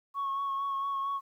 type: tone with vibrato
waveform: sine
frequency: 1103 Hz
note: C#6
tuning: 9 cents flat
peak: -28 dBFS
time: 0.14-1.21 s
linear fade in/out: 50 ms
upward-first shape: sine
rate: 4.4 Hz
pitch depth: 22 cents each way
effects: tanh soft clip ceiling -27 dBFS + 11-bit